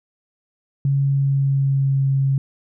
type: tone with pitch glide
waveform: sine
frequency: 138.59 to 136.05 Hz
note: C#3 to C#3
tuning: 0 to -32 cents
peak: -15 dBFS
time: 0.85-2.38 s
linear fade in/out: 2 ms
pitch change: -32 cents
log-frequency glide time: 1.03-2.06 s
effects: none